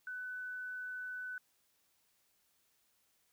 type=tone; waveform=sine; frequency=1499 Hz; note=F#6; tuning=22 cents sharp; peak=-40 dBFS; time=0.07-1.38 s; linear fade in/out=2 ms; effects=white hiss -75 dBFS RMS until 3.32 s